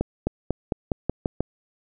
accelerating click train, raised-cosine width 2 ms, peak -9 dBFS, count 8, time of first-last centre 0.01-1.406 s, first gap 260 ms, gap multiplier 0.91, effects none

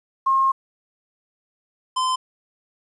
sine / square tone pair in turn, 1072 / 1029.5 Hz, C6 / C6, +42 / -28 cents, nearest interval minor second, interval 70 cents, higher first, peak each -15 / -20 dBFS, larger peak first, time 0.26-0.52 / 1.96-2.16 s, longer first, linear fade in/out 10 ms, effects resampled to 22050 Hz + 9-bit

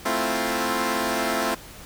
10% pulse chord, F major seventh, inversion first, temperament equal, 220 / 261.6 / 329.6 / 349.2 Hz, A3 / C4 / E4 / F4, 0 / 0 / 0 / 0 cents, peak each -20 / -19 / -22 / -20 dBFS, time 0.05-1.55 s, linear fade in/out 10 ms, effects pink hiss -43 dBFS RMS until 1.85 s

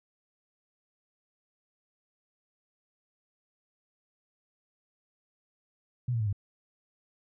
sine tone with pitch steps, 123.47 / 115.2 / 107.49 / 100.29 Hz, B2 / A#2 / A2 / G2, 0 / -20 / -40 / +40 cents, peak -26 dBFS, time 6.08-6.328 s, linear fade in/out 5 ms, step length 62 ms, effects none

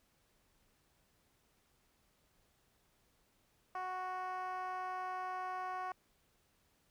10% pulse tone with band-pass filter, 369.7 Hz, F#4, 1 cent flat, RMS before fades -41 dBFS, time 3.75-5.92 s, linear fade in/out 2 ms, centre 900 Hz, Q 3.8, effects pink hiss -74 dBFS RMS until 6.9 s

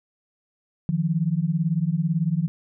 sine beating tone pair, 155.56 / 173.56 Hz, D#3 / F3, 0 / -10 cents, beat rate 18 Hz, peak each -23 dBFS, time 0.89-2.48 s, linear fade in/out 0 ms, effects none

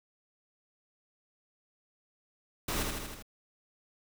pink noise with echo, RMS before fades -33 dBFS, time 2.68-2.83 s, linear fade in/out 5 ms, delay 79 ms, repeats 5, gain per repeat -3 dB, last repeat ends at 3.225 s, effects none

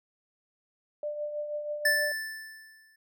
sine tone with tremolo, 594 Hz, D5, 20 cents sharp, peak -29 dBFS, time 1.03-2.12 s, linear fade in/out 2 ms, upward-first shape triangle, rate 6.2 Hz, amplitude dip 55%
square tone with exponential decay, 1760 Hz, A6, in tune, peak -21 dBFS, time 1.85-2.96 s, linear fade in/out 5 ms, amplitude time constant 240 ms
effects none

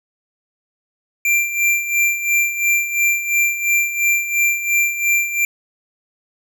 square tone with tremolo, 2367 Hz, D7, 13 cents sharp, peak -13 dBFS, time 1.25-5.45 s, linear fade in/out 2 ms, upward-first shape sine, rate 2.9 Hz, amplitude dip 70%, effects none

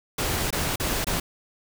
pink noise with dropouts, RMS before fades -26 dBFS, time 0.18-1.2 s, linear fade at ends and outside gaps 5 ms, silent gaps 0.506-0.526 / 0.759-0.798 / 1.045-1.068 s, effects none

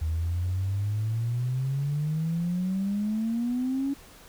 sine exponential sweep, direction up, 77.7 to 280.7 Hz, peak -24 dBFS, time 0.01-3.94 s, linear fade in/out 10 ms, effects tanh soft clip ceiling -20 dBFS + pink hiss -51 dBFS RMS until 4.28 s

